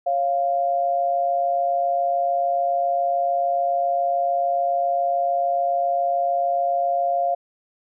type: tone pair together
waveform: sine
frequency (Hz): 550 / 697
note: C#5 / F5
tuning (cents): -14 / -4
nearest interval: major third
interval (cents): 410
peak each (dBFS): -26 / -19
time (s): 0.06-7.35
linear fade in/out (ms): 10
effects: none